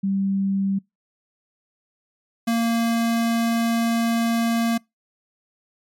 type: tone pair in turn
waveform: sine / square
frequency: 195.3 / 230.8 Hz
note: G3 / A#3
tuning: -6 / -17 cents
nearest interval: minor third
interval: 289 cents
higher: second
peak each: -19 dBFS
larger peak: neither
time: 0.03-0.79 / 2.47-4.78 s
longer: second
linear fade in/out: 10 ms
effects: noise-tail reverb RT60 0.2 s tail -26 dB re dry + MP3 64 kbps